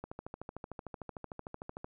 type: click train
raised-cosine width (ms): 1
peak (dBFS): -27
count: 25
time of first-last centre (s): 0.04-1.845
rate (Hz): 13.3
effects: none